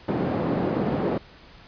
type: band-pass noise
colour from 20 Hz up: white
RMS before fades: -25 dBFS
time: 0.08-1.18 s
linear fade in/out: 5 ms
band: 140 to 400 Hz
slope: 12 dB/octave
effects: pink hiss -49 dBFS RMS until 1.67 s + resampled to 11025 Hz